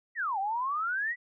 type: exponential two-way sweep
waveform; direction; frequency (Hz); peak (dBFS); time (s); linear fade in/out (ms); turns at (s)
sine; down then up; 1995 to 758 to 1995; -28; 0.15-1.16; 50; 0.39
effects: none